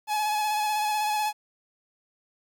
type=tone with vibrato; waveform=45% pulse; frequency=848 Hz; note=G#5; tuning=36 cents sharp; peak=-24 dBFS; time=0.07-1.33 s; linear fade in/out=50 ms; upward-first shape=square; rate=16 Hz; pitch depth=19 cents each way; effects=10-bit